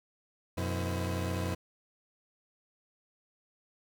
30% pulse tone cluster, 90.3 / 123.9 / 319.7 / 509 Hz, F#2 / B2 / D#4 / C5, -42 / +6 / +47 / -48 cents, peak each -30 / -38 / -37 / -38 dBFS, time 0.57-1.55 s, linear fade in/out 10 ms, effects none

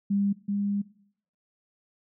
sine tone pair in turn, 200.2 / 201.9 Hz, G3 / G#3, +37 / -49 cents, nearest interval unison, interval 14 cents, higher second, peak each -22 / -25 dBFS, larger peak first, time 0.1-0.33 / 0.48-0.82 s, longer second, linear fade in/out 10 ms, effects noise-tail reverb RT60 0.7 s tail -20 dB re dry

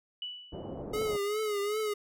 sine tone with exponential decay, 2960 Hz, F#7, in tune, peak -33 dBFS, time 0.22-0.82 s, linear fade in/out 2 ms, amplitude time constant 130 ms
white low-pass noise, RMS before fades -40 dBFS, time 0.52-1.17 s, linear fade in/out 10 ms, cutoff 620 Hz, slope 24 dB/octave
square tone with vibrato, 418.2 Hz, G#4, 12 cents sharp, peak -30 dBFS, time 0.93-1.94 s, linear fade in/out 10 ms, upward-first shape triangle, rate 2.6 Hz, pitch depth 84 cents each way
effects none

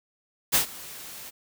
white noise with ADSR envelope, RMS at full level -19 dBFS, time 0.52-1.31 s, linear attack 27 ms, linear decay 110 ms, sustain -22 dB, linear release 25 ms, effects none

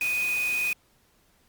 sine tone in noise, 2489 Hz, D#7, in tune, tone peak -24 dBFS, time 0.01-0.73 s, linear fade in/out 2 ms, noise white, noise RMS -37 dBFS, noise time 0.01-0.73 s, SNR +10 dB, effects pink hiss -64 dBFS RMS until 1.48 s + Opus 48 kbps

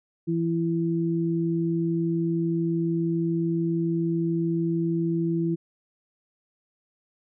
sine tone pair together, 166.62 / 333.6 Hz, E3 / E4, +19 / +21 cents, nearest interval octave, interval 1202 cents, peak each -25 dBFS, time 0.27-5.56 s, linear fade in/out 20 ms, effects none

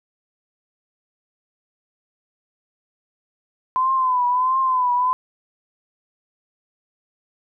sine tone with vibrato, 1017 Hz, C6, 50 cents flat, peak -16 dBFS, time 3.76-5.13 s, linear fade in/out 0 ms, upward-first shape triangle, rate 1.5 Hz, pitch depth 80 cents each way, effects none

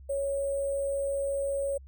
sine tone with sample-and-hold, 554.4 Hz, C#5, in tune, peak -27 dBFS, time 0.09-1.78 s, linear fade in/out 10 ms, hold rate 8820 Hz, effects added 67 Hz sine -46 dBFS peak until 1.87 s

